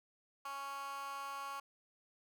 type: tone with high-pass filter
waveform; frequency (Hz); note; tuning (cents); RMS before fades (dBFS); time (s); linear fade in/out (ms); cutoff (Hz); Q
15% pulse; 277.2; C#4; 0; -44; 0.45-1.6; 5; 1100; 3.3
effects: none